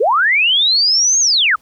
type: linear two-way sweep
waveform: sine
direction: up then down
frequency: 380 to 6610 to 1122 Hz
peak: -10 dBFS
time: 0-1.56 s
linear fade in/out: 10 ms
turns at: 1.2 s
effects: pink hiss -55 dBFS RMS until 1.61 s